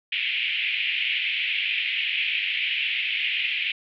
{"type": "band-pass noise", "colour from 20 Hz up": "pink", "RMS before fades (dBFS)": -26, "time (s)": [0.12, 3.72], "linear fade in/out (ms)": 5, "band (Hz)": [2200, 3100], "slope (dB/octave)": 48, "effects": []}